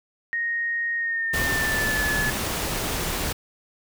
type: tone with pitch glide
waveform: sine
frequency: 1864.7 to 1719.8 Hz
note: A#6 to A6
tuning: 0 to -40 cents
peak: -23 dBFS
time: 0.33-2.3 s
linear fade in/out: 0 ms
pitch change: -140 cents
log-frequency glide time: 0.96-2.08 s
type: noise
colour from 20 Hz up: pink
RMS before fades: -27 dBFS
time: 1.33-3.33 s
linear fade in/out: 10 ms
effects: none